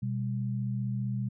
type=tone pair together; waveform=sine; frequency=124.07 / 199.3 Hz; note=B2 / G3; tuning=+8 / +29 cents; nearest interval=minor sixth; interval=821 cents; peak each=-30 / -34 dBFS; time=0.02-1.29 s; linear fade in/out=10 ms; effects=none